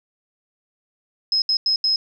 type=tone bursts at uneven times; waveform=sine; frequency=5130 Hz; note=E8; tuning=48 cents flat; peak=-16 dBFS; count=4; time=1.32-1.42 / 1.49-1.57 / 1.66-1.76 / 1.84-1.96 s; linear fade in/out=2 ms; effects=none